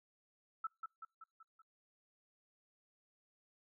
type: tone with echo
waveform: sine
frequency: 1318.5 Hz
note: E6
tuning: in tune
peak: -36 dBFS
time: 0.64-0.67 s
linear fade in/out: 5 ms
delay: 190 ms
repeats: 5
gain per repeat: -5 dB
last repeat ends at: 1.62 s
effects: noise-tail reverb RT60 0.2 s tail -24 dB re dry